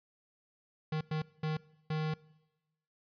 square tone bursts at uneven times, 155.56 Hz, D#3, in tune, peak -32 dBFS, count 4, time 0.92-1.01 / 1.11-1.22 / 1.43-1.57 / 1.9-2.14 s, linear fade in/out 5 ms, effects noise-tail reverb RT60 1.0 s tail -22 dB re dry + resampled to 11025 Hz

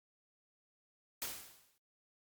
white noise with exponential decay, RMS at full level -38 dBFS, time 1.22-1.78 s, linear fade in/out 0 ms, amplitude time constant 120 ms, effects Opus 48 kbps

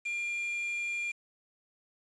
triangle tone with quantisation, 2396 Hz, D7, 34 cents sharp, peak -30 dBFS, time 0.05-1.12 s, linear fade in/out 10 ms, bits 8, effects resampled to 22050 Hz

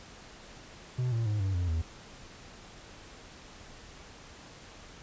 triangle tone with pitch steps, 125.2 / 114.81 / 105.28 / 96.54 / 88.53 / 81.18 Hz, B2 / A#2 / G#2 / G2 / F2 / E2, +24 / -26 / +24 / -26 / +24 / -26 cents, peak -25 dBFS, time 0.98-1.82 s, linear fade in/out 10 ms, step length 140 ms, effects pink hiss -50 dBFS RMS until 5.02 s + resampled to 16000 Hz

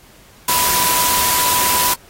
sine tone in noise, 987.8 Hz, B5, in tune, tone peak -19 dBFS, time 0.48-1.94 s, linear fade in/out 5 ms, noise white, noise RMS -17 dBFS, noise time 0.48-1.94 s, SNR -5 dB, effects pink hiss -47 dBFS RMS until 2.09 s + AAC 48 kbps

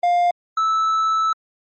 triangle tone pair in turn, 703 / 1311.1 Hz, F5 / E6, +11 / -10 cents, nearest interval major seventh, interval 1079 cents, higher second, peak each -12 / -14 dBFS, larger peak first, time 0.03-0.31 / 0.57-1.33 s, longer second, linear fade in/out 5 ms, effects MP3 32 kbps

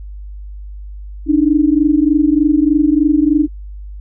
sine tone pair together, 288.7 / 312 Hz, D4 / D#4, -30 / +5 cents, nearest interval minor second, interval 135 cents, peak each -12 dBFS, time 1.26-3.48 s, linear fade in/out 50 ms, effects added 50 Hz sine -27 dBFS peak until 4 s

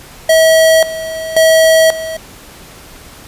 square tone with tremolo, 644 Hz, E5, 41 cents flat, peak -6 dBFS, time 0.29-2.17 s, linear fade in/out 5 ms, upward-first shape square, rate 0.93 Hz, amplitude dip 80%, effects pink hiss -36 dBFS RMS until 3.27 s + resampled to 32000 Hz

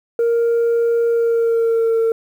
sine tone with pitch glide, 466.2 to 453.5 Hz, A#4 to A#4, 0 to -48 cents, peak -11 dBFS, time 0.19-2.12 s, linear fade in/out 2 ms, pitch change -48 cents, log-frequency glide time 1.08-2 s, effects tanh soft clip ceiling -12 dBFS + 8-bit

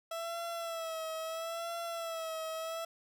30% pulse tone with vibrato, 659.3 Hz, E5, in tune, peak -34 dBFS, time 0.11-2.85 s, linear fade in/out 5 ms, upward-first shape sine, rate 0.75 Hz, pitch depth 51 cents each way, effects none

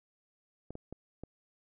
clicks, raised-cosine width 2 ms, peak -29 dBFS, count 4, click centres 0.706 / 0.754 / 0.926 / 1.236 s, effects none

